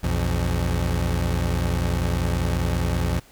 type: tone pair together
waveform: 25% pulse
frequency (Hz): 60.33 / 85.5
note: B1 / F2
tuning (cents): -40 / -36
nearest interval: tritone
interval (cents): 604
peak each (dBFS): -20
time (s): 0.03-3.2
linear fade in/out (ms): 10
effects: pink hiss -52 dBFS RMS until 3.31 s